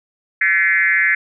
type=tone with frequency modulation; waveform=sine; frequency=1900 Hz; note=A#6; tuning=33 cents sharp; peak=-12 dBFS; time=0.41-1.15 s; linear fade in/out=5 ms; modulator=181 Hz; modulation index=1.7; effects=none